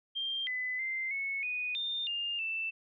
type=tone with pitch steps; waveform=sine; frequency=3182 / 2009 / 2083 / 2201 / 2480 / 3618 / 2812 / 2657 Hz; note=G7 / B6 / C7 / C#7 / D#7 / A7 / F7 / E7; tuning=+25 / +29 / -8 / -13 / -6 / +48 / +11 / +13 cents; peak=-32 dBFS; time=0.15-2.71 s; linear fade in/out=20 ms; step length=320 ms; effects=none